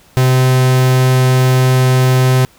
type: tone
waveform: 45% pulse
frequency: 128.8 Hz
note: C3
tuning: 27 cents flat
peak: -8 dBFS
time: 0.17-2.45 s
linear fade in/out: 0 ms
effects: pink hiss -47 dBFS RMS until 2.58 s